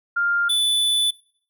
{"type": "tone pair in turn", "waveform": ["sine", "square"], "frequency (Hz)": [1400, 3484], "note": ["F6", "A7"], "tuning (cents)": [4, -18], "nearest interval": "octave + major third", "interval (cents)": 1578, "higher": "second", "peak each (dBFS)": -18, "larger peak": "neither", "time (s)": [[0.16, 0.49], [0.49, 1.11]], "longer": "second", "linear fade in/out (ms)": 10, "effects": ["noise-tail reverb RT60 0.6 s tail -25 dB re dry"]}